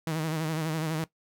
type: tone with vibrato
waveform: sawtooth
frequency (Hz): 158.4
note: D#3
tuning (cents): +31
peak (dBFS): -24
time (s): 0.07-1.04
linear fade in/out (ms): 2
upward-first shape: sine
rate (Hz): 12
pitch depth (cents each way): 62
effects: noise-tail reverb RT60 0.1 s tail -17 dB re dry